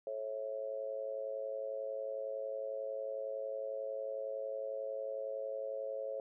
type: tone with amplitude modulation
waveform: sine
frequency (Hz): 545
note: C#5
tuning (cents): -29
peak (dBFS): -33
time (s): 0.07-6.2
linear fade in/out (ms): 2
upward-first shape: sine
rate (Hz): 111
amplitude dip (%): 90
effects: none